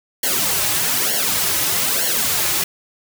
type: noise with flanger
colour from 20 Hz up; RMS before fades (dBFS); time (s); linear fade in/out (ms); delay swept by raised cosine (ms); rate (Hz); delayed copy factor
white; -19; 0.23-2.64; 5; 0.8 to 4.4; 1.1; -0.95
effects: none